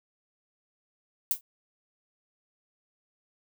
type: noise with exponential decay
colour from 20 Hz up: violet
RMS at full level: -22 dBFS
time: 1.31-1.41 s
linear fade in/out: 1 ms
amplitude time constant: 21 ms
effects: none